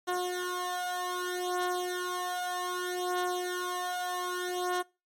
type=beating tone pair; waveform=15% pulse; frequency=359.8 / 360.44 Hz; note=F#4 / F#4; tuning=-48 / -45 cents; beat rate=0.64 Hz; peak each=-27 / -28 dBFS; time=0.07-4.83 s; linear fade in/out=20 ms; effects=noise-tail reverb RT60 0.3 s tail -25 dB re dry + MP3 64 kbps